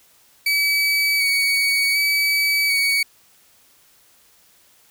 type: tone with vibrato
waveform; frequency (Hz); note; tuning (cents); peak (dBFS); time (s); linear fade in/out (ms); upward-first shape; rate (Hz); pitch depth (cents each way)
30% pulse; 2266; C#7; +37; -14; 0.46-3.03; 5; square; 0.67; 15
effects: white hiss -55 dBFS RMS until 4.9 s